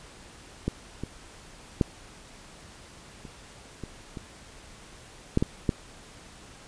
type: clicks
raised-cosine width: 3 ms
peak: -13 / -19 / -8 / -29 / -22 / -23 / -8 / -11 / -9 dBFS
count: 9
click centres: 0.68 / 1.036 / 1.812 / 3.252 / 3.837 / 4.172 / 5.374 / 5.425 / 5.692 s
effects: pink hiss -49 dBFS RMS until 6.67 s + resampled to 22050 Hz